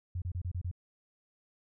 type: tone bursts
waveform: sine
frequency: 89.1 Hz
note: F2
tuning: 35 cents sharp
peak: -32 dBFS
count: 6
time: 0.15-0.714 s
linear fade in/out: 5 ms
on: 69 ms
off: 30 ms
effects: none

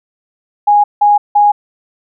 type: tone bursts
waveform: sine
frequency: 826 Hz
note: G#5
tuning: 10 cents flat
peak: -5 dBFS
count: 3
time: 0.67-1.52 s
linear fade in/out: 10 ms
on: 170 ms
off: 170 ms
effects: none

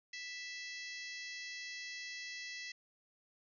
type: harmonic tone with a mistuned harmonic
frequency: 659.3 Hz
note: E5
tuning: in tune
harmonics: 3 / 4 / 5 / 6 / 7 / 8 / 9 / 10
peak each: -46 / -51 / -55 / -53 / -54 / -53 / -56 / -60 dBFS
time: 0.13-2.72 s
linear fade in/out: 5 ms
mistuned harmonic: 6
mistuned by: +56 cents
effects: none

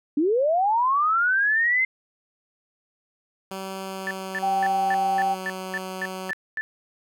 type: linear sweep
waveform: sine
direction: up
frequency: 275.6 to 2093 Hz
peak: -18 dBFS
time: 0.17-1.85 s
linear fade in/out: 5 ms
type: tone with pitch glide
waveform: 10% pulse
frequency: 191.6 to 187.44 Hz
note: G3 to F#3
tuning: -39 to +23 cents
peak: -23 dBFS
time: 3.51-6.31 s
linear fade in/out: 2 ms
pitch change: -38 cents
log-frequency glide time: 3.85-5.07 s
type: tone bursts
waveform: sine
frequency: 1760 Hz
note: A6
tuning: in tune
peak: -25 dBFS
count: 10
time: 4.07-6.61 s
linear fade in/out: 0 ms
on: 38 ms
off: 240 ms
type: tone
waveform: sine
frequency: 778 Hz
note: G5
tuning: 13 cents flat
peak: -20 dBFS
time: 4.42-5.35 s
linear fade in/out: 20 ms
effects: none

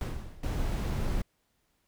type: noise with exponential decay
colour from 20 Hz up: brown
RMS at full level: -29 dBFS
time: 0.01-0.75 s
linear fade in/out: 2 ms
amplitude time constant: 160 ms
type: noise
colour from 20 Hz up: brown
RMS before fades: -30 dBFS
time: 0.43-1.22 s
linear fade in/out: 5 ms
effects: pink hiss -74 dBFS RMS until 1.87 s

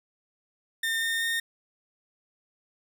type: tone with pitch steps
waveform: 30% pulse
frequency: 1814 / 1824.5 / 1835.1 Hz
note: A#6 / A#6 / A#6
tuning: -48 / -38 / -28 cents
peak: -23 dBFS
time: 0.83-1.4 s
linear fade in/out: 5 ms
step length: 190 ms
effects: none

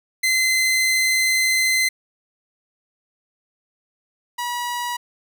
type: tone pair in turn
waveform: sawtooth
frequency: 2059 / 967.2 Hz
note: C7 / B5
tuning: -28 / -36 cents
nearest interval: octave + minor second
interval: 1308 cents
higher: first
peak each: -13 / -20 dBFS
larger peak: first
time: 0.23-1.89 / 4.38-4.97 s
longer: first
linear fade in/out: 10 ms
effects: none

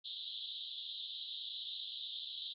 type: band-pass noise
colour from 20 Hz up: white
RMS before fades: -45 dBFS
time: 0.04-2.54 s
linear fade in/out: 20 ms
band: 3200 to 4000 Hz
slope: 96 dB/octave
effects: none

